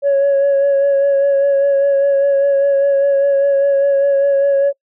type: tone with vibrato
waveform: sine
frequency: 557 Hz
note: C#5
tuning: 8 cents sharp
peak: -8 dBFS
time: 0.02-4.73 s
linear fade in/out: 50 ms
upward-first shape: sine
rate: 5 Hz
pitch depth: 21 cents each way
effects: noise-tail reverb RT60 0.1 s tail -23 dB re dry + tanh soft clip ceiling -8 dBFS